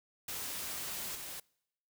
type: noise with level steps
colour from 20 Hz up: white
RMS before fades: -40 / -44 dBFS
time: 0.28-1.4 s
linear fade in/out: 5 ms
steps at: 1.15 s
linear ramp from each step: 2 ms
effects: noise-tail reverb RT60 0.8 s tail -26 dB re dry